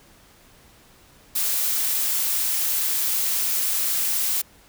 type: noise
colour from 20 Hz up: blue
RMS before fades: -23 dBFS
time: 1.35-4.42 s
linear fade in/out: 10 ms
effects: pink hiss -53 dBFS RMS until 4.68 s